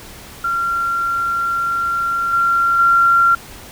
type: tone with level steps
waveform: sine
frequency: 1376 Hz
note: F6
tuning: 26 cents flat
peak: -16 / -12 / -9 dBFS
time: 0.44-3.35 s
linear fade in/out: 5 ms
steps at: 2.33 / 2.79 s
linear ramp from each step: 2 ms
effects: pink hiss -37 dBFS RMS until 3.71 s